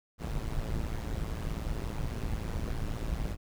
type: noise with amplitude modulation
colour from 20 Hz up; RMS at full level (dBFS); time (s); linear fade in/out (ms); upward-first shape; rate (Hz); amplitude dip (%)
brown; -30; 0.18-3.37; 50; sine; 111; 80
effects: none